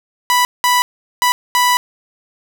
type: tone bursts at uneven times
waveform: sawtooth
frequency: 987 Hz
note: B5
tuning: 1 cent flat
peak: -7 dBFS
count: 4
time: 0.3-0.45 / 0.64-0.82 / 1.22-1.32 / 1.55-1.77 s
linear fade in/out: 0 ms
effects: none